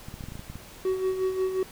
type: clicks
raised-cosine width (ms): 5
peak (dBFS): -26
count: 10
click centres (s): 0.085 / 0.141 / 0.208 / 0.239 / 0.286 / 0.321 / 0.355 / 0.394 / 0.5 / 0.556
type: tone with tremolo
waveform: triangle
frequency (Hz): 375.8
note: F#4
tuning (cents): +27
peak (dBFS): -20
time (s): 0.85-1.63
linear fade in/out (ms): 2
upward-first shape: sine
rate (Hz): 5.6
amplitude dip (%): 60
effects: pink hiss -47 dBFS RMS until 1.71 s